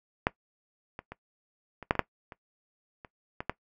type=clicks; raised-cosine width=0.5 ms; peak=-8 / -23 / -25 / -26 / -6 / -19 / -7 / -28 / -29 / -19 / -13 dBFS; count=11; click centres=0.269 / 0.991 / 1.12 / 1.827 / 1.909 / 1.953 / 1.993 / 2.322 / 3.048 / 3.405 / 3.496 s; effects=noise-tail reverb RT60 0.1 s tail -19 dB re dry